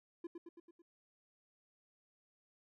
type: tone with echo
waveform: triangle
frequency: 340.8 Hz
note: F4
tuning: 42 cents flat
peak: -39 dBFS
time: 0.24-0.27 s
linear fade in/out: 5 ms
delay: 110 ms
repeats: 5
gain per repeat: -4 dB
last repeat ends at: 0.82 s
effects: none